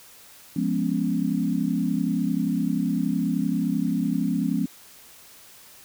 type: chord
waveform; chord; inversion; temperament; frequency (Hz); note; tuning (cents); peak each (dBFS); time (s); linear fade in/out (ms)
sine; C# dominant seventh; first; equal; 174.61 / 207.7 / 246.9 / 277.2; E#3 / G#3 / B3 / C#4; 0 / 0 / 0 / 0; -27; 0.56-4.66; 5
effects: white hiss -49 dBFS RMS until 5.84 s